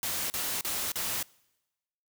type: noise bursts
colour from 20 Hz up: white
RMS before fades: -32 dBFS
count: 4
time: 0.03-1.227 s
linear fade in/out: 0 ms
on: 270 ms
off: 39 ms
effects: noise-tail reverb RT60 1.0 s tail -25 dB re dry